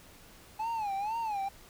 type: tone with vibrato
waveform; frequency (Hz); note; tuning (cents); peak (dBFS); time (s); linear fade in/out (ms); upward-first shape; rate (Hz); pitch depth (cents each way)
triangle; 849; G#5; +38; -29; 0.59-1.49; 10; sine; 2.1; 150
effects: pink hiss -55 dBFS RMS until 1.69 s